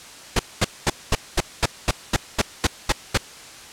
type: noise bursts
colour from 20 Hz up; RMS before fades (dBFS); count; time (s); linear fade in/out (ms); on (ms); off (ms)
pink; -17; 12; 0.36-3.176; 5; 33; 220
effects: white hiss -41 dBFS RMS until 3.72 s + low-pass 8000 Hz 12 dB/octave